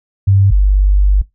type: tone pair in turn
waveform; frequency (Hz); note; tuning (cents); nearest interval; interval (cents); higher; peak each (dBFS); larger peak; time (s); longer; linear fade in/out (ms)
sine; 98 / 49; G2 / G1; 0 / 0; octave; 1200; first; -6; neither; 0.27-0.51 / 0.51-1.22; second; 10
effects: noise-tail reverb RT60 0.2 s tail -22 dB re dry